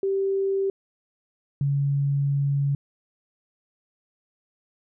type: tone pair in turn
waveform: sine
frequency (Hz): 389.8 / 140.63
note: G4 / C#3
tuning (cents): -10 / +25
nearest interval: octave + tritone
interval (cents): 1765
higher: first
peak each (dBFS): -21 / -20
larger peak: second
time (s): 0.03-0.7 / 1.61-2.75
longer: second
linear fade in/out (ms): 2
effects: none